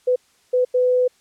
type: tone bursts at uneven times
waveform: sine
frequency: 501 Hz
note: B4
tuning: 25 cents sharp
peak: -14 dBFS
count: 3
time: 0.07-0.16 / 0.53-0.65 / 0.74-1.08 s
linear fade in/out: 10 ms
effects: white hiss -59 dBFS RMS until 1.2 s + low-pass 9000 Hz 12 dB/octave

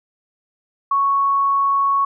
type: tone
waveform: sine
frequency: 1108.7 Hz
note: C#6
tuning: in tune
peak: -14 dBFS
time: 0.91-2.05 s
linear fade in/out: 5 ms
effects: none

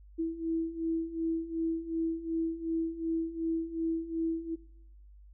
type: beating tone pair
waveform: sine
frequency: 326 / 328.7 Hz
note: E4 / E4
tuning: -19 / -5 cents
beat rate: 2.7 Hz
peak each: -35 / -32 dBFS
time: 0.18-4.56 s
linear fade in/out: 20 ms
effects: noise-tail reverb RT60 0.9 s tail -22 dB re dry + added 50 Hz sine -51 dBFS peak until 5.33 s

